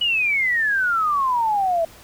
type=exponential sweep; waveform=sine; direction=down; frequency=2960 to 646 Hz; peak=-17 dBFS; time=0.01-1.85 s; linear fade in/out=5 ms; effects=pink hiss -46 dBFS RMS until 2.03 s